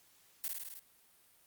blue noise with echo, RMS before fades -37 dBFS, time 0.44-0.48 s, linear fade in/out 0 ms, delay 52 ms, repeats 6, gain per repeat -2 dB, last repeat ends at 0.792 s, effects white hiss -66 dBFS RMS until 1.46 s + Opus 48 kbps

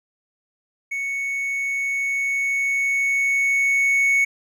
triangle tone with level ramp, 2217 Hz, C#7, in tune, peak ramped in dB -22 to -13 dBFS, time 0.91-4.25 s, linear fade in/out 10 ms, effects none

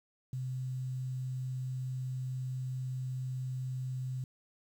sine tone with quantisation, 128.9 Hz, C3, 26 cents flat, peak -34 dBFS, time 0.33-4.24 s, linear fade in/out 2 ms, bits 10, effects none

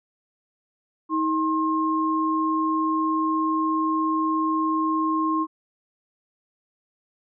sine tone pair together, 317.2 / 1067 Hz, D#4 / C6, +33 / +34 cents, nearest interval octave + major sixth, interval 2101 cents, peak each -23 dBFS, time 1.09-5.47 s, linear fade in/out 50 ms, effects none

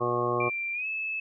harmonic tone, 121.1 Hz, B2, 34 cents flat, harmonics 1 / 2 / 3 / 4 / 5 / 6 / 7 / 9 / 10, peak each -35 / -39 / -30 / -32 / -34 / -37 / -40 / -29 / -40 dBFS, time 0-0.5 s, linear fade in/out 20 ms
sine tone with pitch glide, 2363 to 2607 Hz, D7 to E7, +10 to -20 cents, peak -29 dBFS, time 0.4-1.2 s, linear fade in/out 5 ms, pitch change +170 cents, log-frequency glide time 0.73-0.87 s
effects none

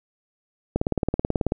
click train, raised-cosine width 2 ms, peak -8 dBFS, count 15, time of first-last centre 0.76-1.521 s, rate 18.4 Hz, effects none

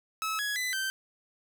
sawtooth tone with pitch steps, 1296 / 1674 / 2004 / 1554 Hz, E6 / G#6 / B6 / G6, -30 / +13 / +25 / -16 cents, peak -26 dBFS, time 0.22-0.9 s, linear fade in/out 0 ms, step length 170 ms, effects none

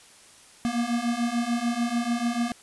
square beating tone pair, 233.3 / 240.1 Hz, A#3 / B3, +2 / -49 cents, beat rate 6.8 Hz, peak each -29 / -27 dBFS, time 0.65-2.52 s, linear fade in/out 0 ms, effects white hiss -52 dBFS RMS until 2.62 s + resampled to 24000 Hz

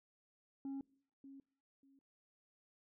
sine tone with echo, 273.3 Hz, C#4, 24 cents flat, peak -38 dBFS, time 0.65-0.81 s, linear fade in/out 2 ms, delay 590 ms, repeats 2, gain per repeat -14 dB, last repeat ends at 1.99 s, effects noise-tail reverb RT60 0.6 s tail -25 dB re dry + tanh soft clip ceiling -40 dBFS

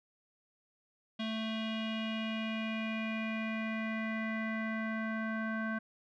square tone with low-pass filter sweep, 221 Hz, A3, 8 cents sharp, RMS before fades -36 dBFS, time 1.19-5.79 s, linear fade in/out 10 ms, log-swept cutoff 3300 to 1600 Hz, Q 4.9, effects none

